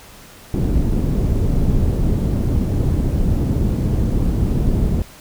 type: low-pass noise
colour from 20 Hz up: pink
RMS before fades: -17 dBFS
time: 0.54-5.02 s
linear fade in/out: 2 ms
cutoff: 260 Hz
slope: 12 dB/octave
effects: pink hiss -42 dBFS RMS until 5.2 s